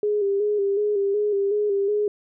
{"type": "tone with vibrato", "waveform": "sine", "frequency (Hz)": 407.2, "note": "G#4", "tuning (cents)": -34, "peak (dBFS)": -19, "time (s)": [0.03, 2.08], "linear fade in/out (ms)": 2, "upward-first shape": "square", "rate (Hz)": 2.7, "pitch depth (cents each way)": 43, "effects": []}